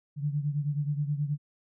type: beating tone pair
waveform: sine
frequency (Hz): 144.3 / 153.7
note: D3 / D#3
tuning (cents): -30 / -21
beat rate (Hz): 9.4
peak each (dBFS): -28 / -33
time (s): 0.16-1.38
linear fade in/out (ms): 50
effects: none